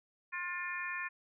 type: harmonic tone with a mistuned harmonic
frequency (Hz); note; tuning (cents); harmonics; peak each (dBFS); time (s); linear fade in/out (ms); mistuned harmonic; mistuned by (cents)
355; F4; +28; 3 / 4 / 5 / 6 / 7; -43 / -46 / -39 / -49 / -42; 0.32-1.09; 20; 7; -35
effects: none